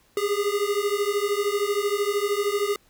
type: beating tone pair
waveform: square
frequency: 401.8 / 414.8 Hz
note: G4 / G#4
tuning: +43 / -2 cents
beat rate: 13 Hz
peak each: -26 dBFS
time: 0.17-2.76 s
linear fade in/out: 2 ms
effects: pink hiss -61 dBFS RMS until 2.89 s